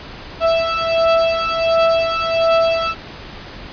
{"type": "beating tone pair", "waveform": "35% pulse", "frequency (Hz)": [659.3, 660.7], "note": ["E5", "E5"], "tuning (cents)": [0, 4], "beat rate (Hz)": 1.4, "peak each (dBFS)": -15, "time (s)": [0.4, 2.95], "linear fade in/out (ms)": 50, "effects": ["pink hiss -34 dBFS RMS until 3.72 s", "resampled to 11025 Hz"]}